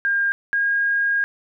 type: tone pair in turn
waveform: sine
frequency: 1608 / 1627.6 Hz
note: G6 / G#6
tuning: +44 / -35 cents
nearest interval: unison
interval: 21 cents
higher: second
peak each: -17 dBFS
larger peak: neither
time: 0.05-0.32 / 0.53-1.24 s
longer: second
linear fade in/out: 0 ms
effects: none